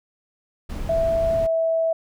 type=noise; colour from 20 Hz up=brown; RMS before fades=-29 dBFS; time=0.69-1.47 s; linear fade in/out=10 ms
type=tone with pitch glide; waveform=sine; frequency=659.3 to 653.6 Hz; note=E5 to E5; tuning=0 to -15 cents; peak=-18 dBFS; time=0.89-1.93 s; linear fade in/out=5 ms; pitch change=-15 cents; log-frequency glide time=1.37-1.49 s
effects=none